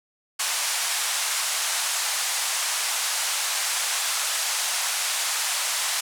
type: band-pass noise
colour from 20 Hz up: white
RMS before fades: -26 dBFS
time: 0.39-6.01 s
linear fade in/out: 10 ms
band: 700 to 10000 Hz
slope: 24 dB/octave
effects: none